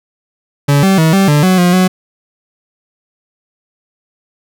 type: tone with pitch steps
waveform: 40% pulse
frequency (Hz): 142.7 / 192.8 / 160.1 / 194.4 / 147.5 / 185.7 / 177.5 / 184.8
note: D3 / G3 / D#3 / G3 / D3 / F#3 / F3 / F#3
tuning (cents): -49 / -28 / +50 / -14 / +8 / +7 / +28 / -2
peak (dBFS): -6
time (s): 0.68-1.88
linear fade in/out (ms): 10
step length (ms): 150
effects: none